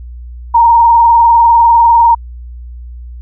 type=tone with vibrato; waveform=sine; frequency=932.3 Hz; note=A#5; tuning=in tune; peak=-3 dBFS; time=0.54-2.15 s; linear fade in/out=10 ms; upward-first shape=sine; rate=20 Hz; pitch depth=48 cents each way; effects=added 60 Hz sine -25 dBFS peak until 3.21 s